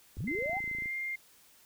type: click train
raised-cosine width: 3 ms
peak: -35 dBFS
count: 20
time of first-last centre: 0.17-0.858 s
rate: 27.6 Hz
type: linear sweep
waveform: sine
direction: up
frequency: 49 to 830.6 Hz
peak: -33 dBFS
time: 0.17-0.6 s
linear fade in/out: 20 ms
type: tone with pitch glide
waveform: sine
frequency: 2074 to 2110 Hz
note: C7 to C7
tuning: -16 to +14 cents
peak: -33 dBFS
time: 0.27-1.16 s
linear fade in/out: 10 ms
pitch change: +30 cents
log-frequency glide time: 0.76-0.94 s
effects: white hiss -61 dBFS RMS until 1.65 s